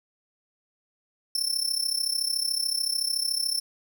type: tone with amplitude modulation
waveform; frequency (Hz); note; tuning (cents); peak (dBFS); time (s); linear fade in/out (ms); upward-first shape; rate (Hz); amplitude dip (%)
sawtooth; 5360; E8; +28; -19; 1.35-3.6; 2; sine; 33.7; 80
effects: none